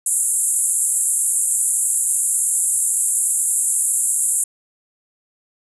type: band-pass noise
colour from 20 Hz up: white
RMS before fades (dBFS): -19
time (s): 0.06-4.44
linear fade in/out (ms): 5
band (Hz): 7300 to 11000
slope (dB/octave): 96
effects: none